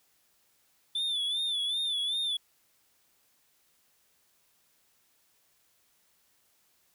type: tone with vibrato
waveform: triangle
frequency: 3508 Hz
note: A7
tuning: 6 cents flat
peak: -27 dBFS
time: 0.95-2.37 s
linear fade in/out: 5 ms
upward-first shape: sine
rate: 2.6 Hz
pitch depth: 81 cents each way
effects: white hiss -69 dBFS RMS until 6.94 s